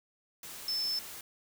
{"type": "tone in noise", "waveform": "sine", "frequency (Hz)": 5274, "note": "E8", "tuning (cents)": 0, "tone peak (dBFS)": -30, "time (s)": [0.68, 0.99], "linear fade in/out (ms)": 2, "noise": "white", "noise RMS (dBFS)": -45, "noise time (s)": [0.43, 1.21], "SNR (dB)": 12, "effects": []}